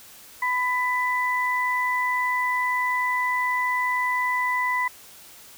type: tone pair together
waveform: sine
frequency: 1000 / 1989.6 Hz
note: B5 / B6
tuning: +21 / +12 cents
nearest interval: octave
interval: 1191 cents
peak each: -24 dBFS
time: 0.42-4.88 s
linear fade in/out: 5 ms
effects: white hiss -47 dBFS RMS until 5.57 s